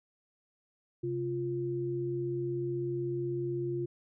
sine tone pair together, 133.05 / 349.2 Hz, C3 / F4, +29 / 0 cents, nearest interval octave + perfect fourth, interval 1671 cents, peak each -36 / -32 dBFS, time 1.03-3.86 s, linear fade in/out 10 ms, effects none

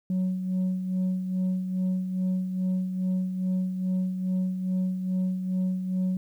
sine tone with tremolo, 185.2 Hz, F#3, 2 cents sharp, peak -20 dBFS, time 0.1-6.17 s, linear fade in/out 2 ms, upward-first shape sine, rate 2.4 Hz, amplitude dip 60%, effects tanh soft clip ceiling -22 dBFS + 10-bit

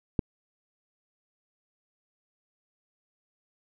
click, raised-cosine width 3 ms, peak -11 dBFS, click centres 0.192 s, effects none

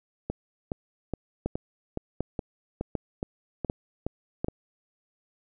two click trains, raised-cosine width 2 ms, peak -16 / -14 dBFS, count 11 / 5, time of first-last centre 0.3-4.484 / 1.46-4.445 s, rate 2.39 / 1.34 Hz, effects none

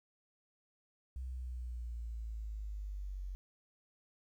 sine linear sweep, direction down, 64.8 to 45.82 Hz, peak -39 dBFS, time 1.16-3.35 s, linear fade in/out 0 ms, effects 12-bit

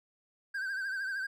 triangle tone with vibrato, 1568 Hz, G6, in tune, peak -31 dBFS, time 0.54-1.27 s, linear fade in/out 10 ms, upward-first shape triangle, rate 13 Hz, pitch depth 80 cents each way, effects none

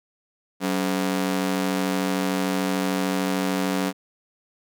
sawtooth ring-modulated tone, 234.4 Hz, A#3, 10 cents sharp, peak -15 dBFS, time 0.6-3.93 s, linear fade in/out 50 ms, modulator 46.7 Hz, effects none

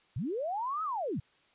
sine linear two-way sweep, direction up then down, 92.5 to 1312 to 93.1 Hz, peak -31 dBFS, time 0.16-1.2 s, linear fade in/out 5 ms, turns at 0.83 s, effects white hiss -66 dBFS RMS until 1.54 s + resampled to 8000 Hz

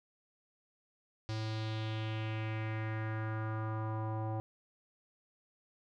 square tone with low-pass filter sweep, 109.7 Hz, A2, 5 cents flat, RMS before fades -37 dBFS, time 1.29-4.4 s, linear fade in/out 0 ms, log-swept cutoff 4900 to 810 Hz, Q 2.8, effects none

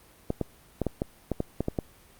clicks, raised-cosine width 2 ms, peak -13 dBFS, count 10, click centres 0.304 / 0.413 / 0.817 / 0.867 / 1.019 / 1.317 / 1.404 / 1.606 / 1.684 / 1.788 s, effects pink hiss -56 dBFS RMS until 2.19 s + Opus 32 kbps

